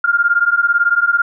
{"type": "beating tone pair", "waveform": "sine", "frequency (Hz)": [1396, 1414], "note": ["F6", "F6"], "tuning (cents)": [-1, 21], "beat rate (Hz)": 18, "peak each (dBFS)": -14, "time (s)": [0.04, 1.22], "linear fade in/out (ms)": 5, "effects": []}